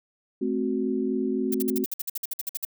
sine chord, F# diminished, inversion first, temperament equal with one note detuned, 217.9 / 261.6 / 370 Hz, A3 / C4 / F#4, -17 / 0 / 0 cents, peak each -29 / -27 / -28 dBFS, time 0.41-1.85 s, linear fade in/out 10 ms
violet noise bursts, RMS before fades -29 dBFS, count 15, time 1.52-2.651 s, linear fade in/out 5 ms, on 25 ms, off 54 ms
effects none

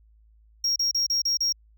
triangle tone bursts, 5588 Hz, F8, in tune, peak -20 dBFS, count 6, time 0.64-1.525 s, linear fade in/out 5 ms, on 120 ms, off 33 ms, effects added 54 Hz sine -54 dBFS peak until 1.77 s

